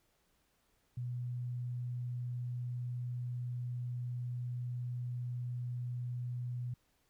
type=tone; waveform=sine; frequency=122.7 Hz; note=B2; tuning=11 cents flat; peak=-36 dBFS; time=0.97-6.74 s; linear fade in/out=5 ms; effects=pink hiss -75 dBFS RMS until 7.09 s